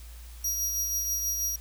sawtooth tone with tremolo, 5740 Hz, F8, 47 cents sharp, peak -23 dBFS, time 0.44-1.56 s, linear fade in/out 5 ms, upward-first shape triangle, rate 6.2 Hz, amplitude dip 40%, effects added 58 Hz sine -42 dBFS peak until 1.6 s + white hiss -53 dBFS RMS until 1.6 s

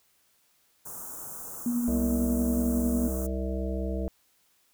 white band-stop noise, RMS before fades -40 dBFS, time 0.85-3.27 s, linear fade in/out 10 ms, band 1400 to 6400 Hz, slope 48 dB/octave
sine tone with tremolo, 240 Hz, B3, 49 cents flat, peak -23 dBFS, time 1.66-3.08 s, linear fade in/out 2 ms, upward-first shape triangle, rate 11 Hz, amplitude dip 40%
harmonic tone, 65 Hz, C2, 11 cents flat, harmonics 1 / 3 / 5 / 7 / 9 / 10, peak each -30 / -35 / -37 / -38 / -40 / -40 dBFS, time 1.88-4.08 s, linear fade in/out 0 ms
effects white hiss -67 dBFS RMS until 4.73 s

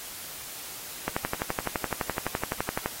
click train, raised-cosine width 0.5 ms, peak -12 dBFS, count 22, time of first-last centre 1.08-2.86 s, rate 11.8 Hz, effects white hiss -40 dBFS RMS until 3 s + AAC 48 kbps

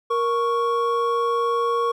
triangle tone pair together, 469.1 / 1108.7 Hz, A#4 / C#6, +11 / 0 cents, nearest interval octave + minor third, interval 1489 cents, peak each -20 dBFS, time 0.1-1.92 s, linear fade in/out 10 ms, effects none

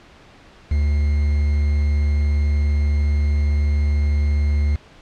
triangle tone with quantisation, 73.3 Hz, D2, 3 cents flat, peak -13 dBFS, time 0.71-4.76 s, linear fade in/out 5 ms, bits 6, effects pink hiss -47 dBFS RMS until 5.01 s + low-pass 4000 Hz 12 dB/octave

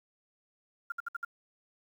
sine tone bursts, 1396.9 Hz, F6, in tune, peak -32 dBFS, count 5, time 0.9-1.249 s, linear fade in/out 5 ms, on 21 ms, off 61 ms, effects 10-bit

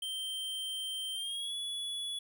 square tone with pitch glide, 3136 to 3400 Hz, G7 to G#7, 0 to +40 cents, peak -36 dBFS, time 0.02-2.19 s, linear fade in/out 5 ms, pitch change +140 cents, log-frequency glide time 1.14-1.54 s, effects none

